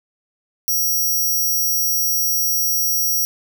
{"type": "tone", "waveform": "15% pulse", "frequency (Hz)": 5700, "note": "F8", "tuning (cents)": 34, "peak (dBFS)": -11, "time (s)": [0.68, 3.25], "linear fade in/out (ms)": 0, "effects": []}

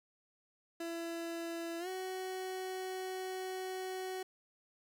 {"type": "tone with pitch glide", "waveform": "30% pulse", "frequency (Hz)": [335.1, 374], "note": ["E4", "F#4"], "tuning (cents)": [29, 19], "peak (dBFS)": -36, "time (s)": [0.8, 4.23], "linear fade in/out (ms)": 5, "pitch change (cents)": 190, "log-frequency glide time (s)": [1.79, 1.88], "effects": []}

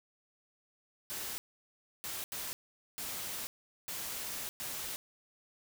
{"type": "noise bursts at uneven times", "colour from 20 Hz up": "white", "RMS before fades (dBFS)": -40, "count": 6, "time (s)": [[1.1, 1.38], [2.04, 2.24], [2.32, 2.53], [2.98, 3.47], [3.88, 4.49], [4.6, 4.96]], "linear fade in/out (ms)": 0, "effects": []}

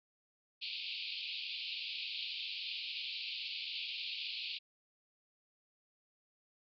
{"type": "band-pass noise", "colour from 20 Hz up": "pink", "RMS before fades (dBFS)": -42, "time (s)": [0.61, 4.59], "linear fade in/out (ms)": 20, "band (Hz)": [2400, 4700], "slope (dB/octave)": 96, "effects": []}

